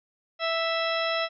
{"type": "harmonic tone", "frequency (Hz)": 659.3, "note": "E5", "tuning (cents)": 0, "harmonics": [1, 2, 3, 4, 5, 6, 8], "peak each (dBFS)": [-28, -31, -33, -34, -35, -36, -37], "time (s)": [0.39, 1.29], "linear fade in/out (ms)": 50, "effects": []}